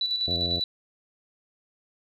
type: tone with tremolo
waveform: sine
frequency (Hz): 3958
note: B7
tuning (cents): +3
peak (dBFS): -23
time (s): 0.01-0.64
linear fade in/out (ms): 2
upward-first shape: square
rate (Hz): 10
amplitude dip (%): 45
type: harmonic tone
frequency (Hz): 86.4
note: F2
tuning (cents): -18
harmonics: 1 / 2 / 3 / 4 / 5 / 6 / 7 / 8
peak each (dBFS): -33 / -36 / -38 / -39 / -40 / -41 / -41 / -42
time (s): 0.27-0.6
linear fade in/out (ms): 10
effects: none